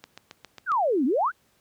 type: click train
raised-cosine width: 0.2 ms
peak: -23 dBFS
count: 6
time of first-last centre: 0.04-0.718 s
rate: 7.37 Hz
type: exponential two-way sweep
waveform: sine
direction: down then up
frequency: 1636 to 238.4 to 1636 Hz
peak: -20 dBFS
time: 0.66-1.32 s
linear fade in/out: 50 ms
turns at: 1.05 s
effects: pink hiss -65 dBFS RMS until 1.6 s + high-pass 80 Hz 12 dB/octave